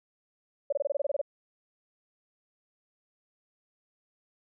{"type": "tone bursts", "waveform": "sine", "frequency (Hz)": 569, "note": "C#5", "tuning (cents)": 45, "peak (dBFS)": -24, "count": 11, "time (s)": [0.7, 1.215], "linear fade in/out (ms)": 5, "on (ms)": 25, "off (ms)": 24, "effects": []}